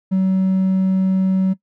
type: tone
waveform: triangle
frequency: 189.1 Hz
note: F#3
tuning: 38 cents sharp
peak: -11 dBFS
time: 0.11-1.54 s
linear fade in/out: 20 ms
effects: noise-tail reverb RT60 0.1 s tail -19 dB re dry + tanh soft clip ceiling -7 dBFS